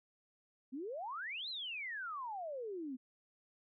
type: exponential two-way sweep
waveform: sine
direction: up then down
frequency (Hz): 244.4 to 4221 to 244.4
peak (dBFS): -40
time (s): 0.72-2.97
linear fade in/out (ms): 20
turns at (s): 1.49
effects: none